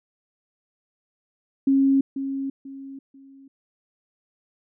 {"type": "tone with echo", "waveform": "sine", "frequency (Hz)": 272, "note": "C#4", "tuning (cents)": -33, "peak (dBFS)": -15, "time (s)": [1.67, 2.01], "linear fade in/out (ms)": 5, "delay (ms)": 490, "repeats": 3, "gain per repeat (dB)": -10, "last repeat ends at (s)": 3.48, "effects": []}